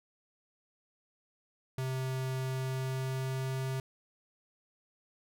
square tone with pitch glide, 130.8 to 132.01 Hz, C3 to C3, 0 to +16 cents, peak -33 dBFS, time 1.78-3.8 s, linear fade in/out 2 ms, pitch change +16 cents, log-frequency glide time 2.34-3.62 s, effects none

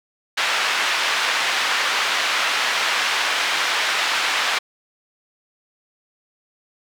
pink band-pass noise, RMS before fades -21 dBFS, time 0.37-4.59 s, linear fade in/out 10 ms, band 1200 to 3900 Hz, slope 12 dB/octave, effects none

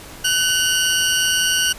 20% pulse tone pair together, 1511.3 / 2853 Hz, F#6 / F7, +36 / +36 cents, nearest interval major seventh, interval 1100 cents, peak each -14 dBFS, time 0.24-1.73 s, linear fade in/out 10 ms, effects pink hiss -38 dBFS RMS until 1.78 s + resampled to 32000 Hz

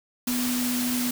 sine tone in noise, 246.9 Hz, B3, in tune, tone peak -25 dBFS, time 0.27-1.11 s, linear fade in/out 5 ms, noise white, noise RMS -30 dBFS, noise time 0.27-1.11 s, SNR +2 dB, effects none

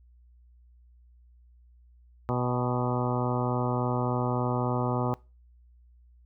harmonic tone with a mistuned harmonic, 123.47 Hz, B2, in tune, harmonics 1 / 2 / 3 / 4 / 5 / 6 / 7 / 8 / 9 / 10, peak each -29 / -32 / -34 / -35 / -36 / -37 / -37 / -38 / -39 / -39 dBFS, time 2.29-5.14 s, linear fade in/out 0 ms, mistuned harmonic 6, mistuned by +48 cents, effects noise-tail reverb RT60 0.3 s tail -23 dB re dry + added 60 Hz sine -54 dBFS peak until 6.25 s

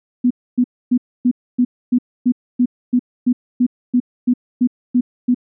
sine tone bursts, 246.9 Hz, B3, in tune, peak -10 dBFS, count 16, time 0.24-5.346 s, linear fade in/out 10 ms, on 66 ms, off 270 ms, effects none

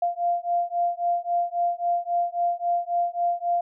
sine beating tone pair, 694 / 697.7 Hz, F5 / F5, -11 / -2 cents, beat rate 3.7 Hz, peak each -25 dBFS, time 0.02-3.61 s, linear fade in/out 5 ms, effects none

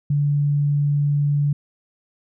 sine tone, 144.7 Hz, D3, 25 cents flat, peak -16 dBFS, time 0.1-1.53 s, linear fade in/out 5 ms, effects none

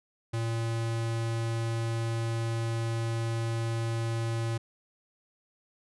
square tone, 114.7 Hz, A#2, 28 cents flat, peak -29 dBFS, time 0.33-4.58 s, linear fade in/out 10 ms, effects resampled to 24000 Hz

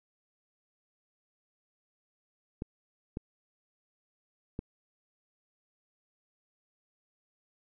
clicks, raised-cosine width 3 ms, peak -22 dBFS, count 3, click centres 2.621 / 3.171 / 4.591 s, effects none

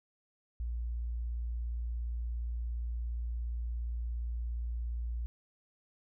sine tone, 58.6 Hz, A#1, 10 cents sharp, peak -33 dBFS, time 0.6-5.26 s, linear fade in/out 0 ms, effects none

